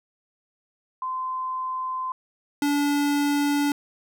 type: tone pair in turn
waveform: sine / square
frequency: 1032 / 288.2 Hz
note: C6 / D4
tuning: -24 / -33 cents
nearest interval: octave + minor seventh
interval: 2209 cents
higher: first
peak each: -26 / -21 dBFS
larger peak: second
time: 1.02-2.12 / 2.62-3.72 s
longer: neither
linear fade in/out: 2 ms
effects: none